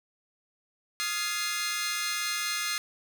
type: chord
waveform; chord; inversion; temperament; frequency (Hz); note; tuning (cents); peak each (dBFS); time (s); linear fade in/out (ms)
15% pulse; F minor seventh; third; equal with one note detuned; 1244.5 / 1396.9 / 1692.2 / 2093; Eb6 / F6 / Ab6 / C7; 0 / 0 / +32 / 0; -29 / -31 / -29 / -26; 1-2.78; 0
effects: none